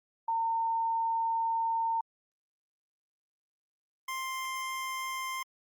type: tone pair in turn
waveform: sine / 25% pulse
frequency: 910 / 1049.5 Hz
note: A#5 / C6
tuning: -42 / +5 cents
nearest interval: major second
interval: 247 cents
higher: second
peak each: -27 / -30 dBFS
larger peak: first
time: 0.28-2.01 / 4.08-5.43 s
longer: first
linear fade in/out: 5 ms
effects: Opus 48 kbps